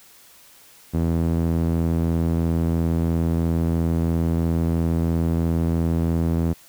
sawtooth tone with band-pass filter, 83 Hz, E2, 12 cents sharp, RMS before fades -21 dBFS, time 0.93-6.54 s, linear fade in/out 20 ms, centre 200 Hz, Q 0.87, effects white hiss -50 dBFS RMS until 6.68 s

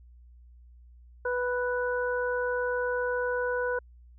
harmonic tone, 493.9 Hz, B4, in tune, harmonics 1 / 2 / 3, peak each -28 / -35 / -32 dBFS, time 1.25-3.79 s, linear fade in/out 5 ms, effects added 60 Hz sine -50 dBFS peak until 4.18 s

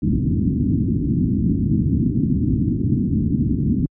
white low-pass noise, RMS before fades -18 dBFS, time 0.02-3.86 s, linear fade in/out 5 ms, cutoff 290 Hz, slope 48 dB/octave, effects high-pass 60 Hz 12 dB/octave

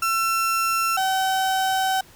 35% pulse tone pair in turn, 1350 / 762.9 Hz, E6 / G5, +41 / -47 cents, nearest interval minor seventh, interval 988 cents, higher first, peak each -18 / -18 dBFS, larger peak neither, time 0.02-0.97 / 0.97-2.01 s, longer second, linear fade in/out 5 ms, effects pink hiss -50 dBFS RMS until 2.15 s

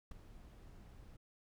brown noise with ADSR envelope, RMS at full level -44 dBFS, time 0.11-1.17 s, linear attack 4 ms, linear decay 11 ms, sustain -12 dB, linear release 12 ms, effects none

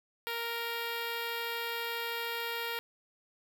5% pulse tone with notch filter, 466.2 Hz, A#4, in tune, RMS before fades -36 dBFS, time 0.27-2.79 s, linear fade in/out 0 ms, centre 6200 Hz, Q 0.79, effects none

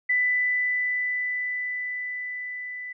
sine tone with level ramp, 1991 Hz, B6, 14 cents sharp, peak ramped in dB -19 to -33 dBFS, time 0.09-2.93 s, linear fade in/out 10 ms, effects none

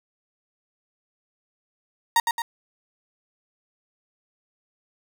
35% pulse tone with echo, 932.3 Hz, A#5, in tune, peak -14 dBFS, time 2.16-2.2 s, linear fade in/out 2 ms, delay 110 ms, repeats 2, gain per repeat -5 dB, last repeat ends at 2.42 s, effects none

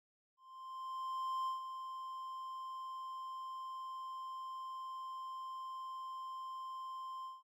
triangle tone with ADSR envelope, 1046.5 Hz, C6, in tune, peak -33 dBFS, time 0.37-7.43 s, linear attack 1100 ms, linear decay 130 ms, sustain -8 dB, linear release 180 ms, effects none

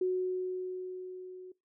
sine tone with level ramp, 368.4 Hz, F#4, 7 cents flat, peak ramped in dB -26 to -44 dBFS, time 0.01-1.52 s, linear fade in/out 5 ms, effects noise-tail reverb RT60 0.2 s tail -21 dB re dry

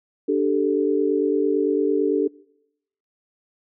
sine chord, D suspended fourth, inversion none, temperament just, 293.7 / 391.6 / 440.5 Hz, D4 / G4 / A4, 0 / -2 / +2 cents, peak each -22 dBFS, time 0.28-2.28 s, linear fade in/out 10 ms, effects noise-tail reverb RT60 0.8 s tail -23 dB re dry

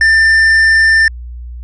sine tone with tanh clipping, 1788 Hz, A6, 27 cents sharp, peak -7 dBFS, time 0.01-1.08 s, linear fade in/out 2 ms, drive 7 dB, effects added 60 Hz sine -24 dBFS peak until 1.63 s + resampled to 24000 Hz

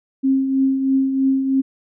sine tone with tremolo, 267.7 Hz, C4, 40 cents sharp, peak -12 dBFS, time 0.23-1.62 s, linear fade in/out 20 ms, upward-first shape triangle, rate 3.1 Hz, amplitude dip 55%, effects none

